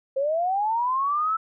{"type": "linear sweep", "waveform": "sine", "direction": "up", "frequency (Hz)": [523.3, 1329], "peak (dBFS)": -21, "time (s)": [0.16, 1.37], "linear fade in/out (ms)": 10, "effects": []}